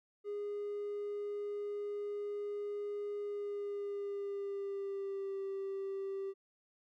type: tone with pitch glide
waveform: triangle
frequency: 411 to 390.4 Hz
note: G#4 to G4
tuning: -18 to -7 cents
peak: -34 dBFS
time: 0.24-6.34 s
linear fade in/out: 50 ms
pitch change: -89 cents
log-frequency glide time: 3.2-5.41 s
effects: tanh soft clip ceiling -32 dBFS